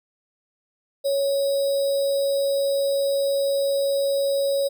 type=tone with sample-and-hold; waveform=sine; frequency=554.4 Hz; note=C#5; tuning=in tune; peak=-19 dBFS; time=1.04-4.69 s; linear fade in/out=20 ms; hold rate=4410 Hz; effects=none